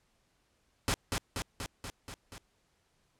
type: noise with echo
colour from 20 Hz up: pink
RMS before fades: -29 dBFS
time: 0.88-0.94 s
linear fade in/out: 0 ms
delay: 240 ms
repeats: 6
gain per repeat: -3 dB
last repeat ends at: 2.38 s
effects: pink hiss -73 dBFS RMS until 3.19 s + low-pass 10000 Hz 12 dB/octave